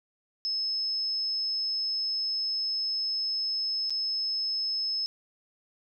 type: tone with dropouts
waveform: sine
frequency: 5200 Hz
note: E8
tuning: 24 cents flat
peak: -27 dBFS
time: 0.45-5.06 s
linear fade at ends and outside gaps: 0 ms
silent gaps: 3.897-3.905 s
effects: none